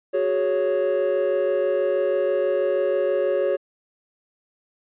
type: chord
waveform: triangle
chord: F# suspended second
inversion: none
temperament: just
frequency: 370 / 416.2 / 555 Hz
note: F#4 / G#4 / C#5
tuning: 0 / +4 / +2 cents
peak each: -23 / -23 / -19 dBFS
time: 0.13-3.57 s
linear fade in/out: 20 ms
effects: tanh soft clip ceiling -9 dBFS + resampled to 8000 Hz